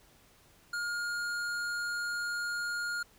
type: tone with hard clipping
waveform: sine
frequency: 1420 Hz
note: F6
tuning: 28 cents sharp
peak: -34 dBFS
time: 0.73-3.03 s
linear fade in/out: 5 ms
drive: 13 dB
effects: pink hiss -62 dBFS RMS until 3.18 s